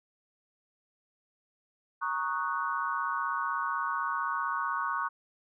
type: chord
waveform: sine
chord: D# minor seventh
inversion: second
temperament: equal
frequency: 932.3 / 1108.7 / 1244.5 / 1480 Hz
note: A#5 / C#6 / D#6 / F#6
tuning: 0 / 0 / 0 / 0 cents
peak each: -36 / -32 / -36 / -35 dBFS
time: 2.01-5.09 s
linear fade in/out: 20 ms
effects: none